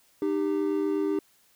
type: tone pair together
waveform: triangle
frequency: 306 / 394.1 Hz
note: D#4 / G4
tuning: -29 / +9 cents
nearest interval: major third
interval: 438 cents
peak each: -25 dBFS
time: 0.22-1.19 s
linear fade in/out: 2 ms
effects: white hiss -63 dBFS RMS until 1.55 s